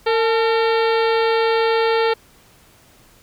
harmonic tone with a mistuned harmonic, 455.1 Hz, A#4, 42 cents flat, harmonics 1 / 2 / 3 / 4 / 5 / 6 / 7 / 8 / 9 / 10, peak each -16 / -22 / -26 / -28 / -30 / -32 / -33 / -34 / -35 / -36 dBFS, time 0.06-2.14 s, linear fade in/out 10 ms, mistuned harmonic 2, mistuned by -72 cents, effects pink hiss -51 dBFS RMS until 3.22 s

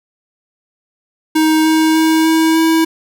square tone with pitch steps, 314.4 / 316.8 / 319.2 / 321.6 / 324 Hz, D#4 / D#4 / D#4 / E4 / E4, +18 / +31 / +44 / -43 / -30 cents, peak -10 dBFS, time 1.35-2.85 s, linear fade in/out 10 ms, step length 300 ms, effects none

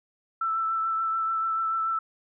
sine tone with vibrato, 1327 Hz, E6, 11 cents sharp, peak -24 dBFS, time 0.41-1.99 s, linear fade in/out 5 ms, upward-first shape triangle, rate 6.9 Hz, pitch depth 21 cents each way, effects none

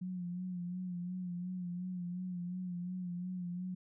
sine tone with vibrato, 179.5 Hz, F3, 48 cents sharp, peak -37 dBFS, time 0.01-3.75 s, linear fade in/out 10 ms, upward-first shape sine, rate 2.8 Hz, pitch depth 47 cents each way, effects none

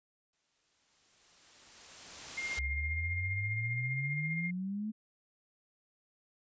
white noise with exponential growth, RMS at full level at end -39 dBFS, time 0.33-2.59 s, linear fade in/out 2 ms, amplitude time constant 490 ms
sine tone with tremolo, 2119 Hz, C7, 21 cents sharp, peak -33 dBFS, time 2.37-4.51 s, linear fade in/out 10 ms, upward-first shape sine, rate 15 Hz, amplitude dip 45%
sine exponential sweep, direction up, 65.41 to 220 Hz, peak -34 dBFS, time 2.57-4.92 s, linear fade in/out 20 ms
effects resampled to 16000 Hz

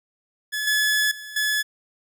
sawtooth tone with level steps, 1711 Hz, A6, 49 cents flat, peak -21 / -15 / -32 / -17 dBFS, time 0.52-1.63 s, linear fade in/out 20 ms, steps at 0.67 / 1.11 / 1.36 s, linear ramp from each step 5 ms, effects none

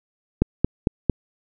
click train, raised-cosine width 3 ms, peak -3 dBFS, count 4, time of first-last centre 0.42-1.097 s, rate 4.43 Hz, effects none

